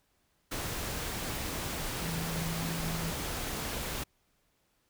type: tone in noise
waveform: sine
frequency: 164.81 Hz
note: E3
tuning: in tune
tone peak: -35 dBFS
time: 2.02-3.12 s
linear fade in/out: 10 ms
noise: pink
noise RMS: -36 dBFS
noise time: 0.51-4.04 s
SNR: -2 dB
effects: pink hiss -73 dBFS RMS until 4.89 s